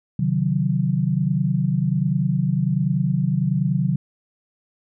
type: chord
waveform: sine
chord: C diminished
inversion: none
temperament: equal with one note detuned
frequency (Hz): 134.26 / 155.56 / 185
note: C3 / Eb3 / Gb3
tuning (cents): +45 / 0 / 0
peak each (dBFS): -22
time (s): 0.19-3.96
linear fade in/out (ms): 5
effects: none